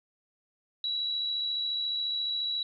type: tone with amplitude modulation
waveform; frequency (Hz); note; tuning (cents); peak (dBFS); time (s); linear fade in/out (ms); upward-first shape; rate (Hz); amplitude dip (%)
sine; 3909; B7; -19; -27; 0.84-2.63; 2; sine; 74.3; 30
effects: none